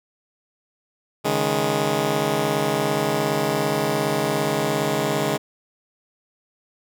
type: chord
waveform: 10% pulse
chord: C# suspended second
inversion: none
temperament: just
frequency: 138.59 / 155.92 / 207.9 Hz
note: C#3 / D#3 / G#3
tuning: 0 / +4 / +2 cents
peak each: -17 dBFS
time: 1.24-5.38 s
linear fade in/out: 20 ms
effects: none